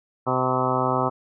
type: harmonic tone with a mistuned harmonic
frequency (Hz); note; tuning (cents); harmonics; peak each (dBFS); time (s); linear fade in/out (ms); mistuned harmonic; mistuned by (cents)
128.5; C3; -31; 1 / 2 / 3 / 4 / 5 / 6 / 7 / 8 / 9 / 10; -29 / -29 / -29 / -29 / -29 / -29 / -29 / -29 / -29 / -29; 0.26-1.1; 20; 9; -28
effects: none